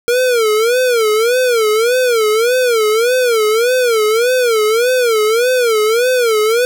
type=tone with vibrato; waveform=square; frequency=466.2 Hz; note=A#4; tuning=in tune; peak=-11 dBFS; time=0.08-6.65 s; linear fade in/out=0 ms; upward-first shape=sine; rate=1.7 Hz; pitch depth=160 cents each way; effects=none